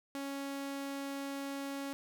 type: tone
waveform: sawtooth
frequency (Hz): 277.2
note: C#4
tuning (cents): 0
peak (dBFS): -34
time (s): 0.15-1.93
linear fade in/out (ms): 0
effects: none